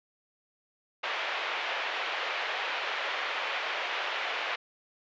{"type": "band-pass noise", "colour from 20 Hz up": "white", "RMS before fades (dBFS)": -33, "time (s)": [1.03, 4.56], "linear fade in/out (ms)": 10, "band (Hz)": [490, 3000], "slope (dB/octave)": 24, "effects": ["resampled to 16000 Hz"]}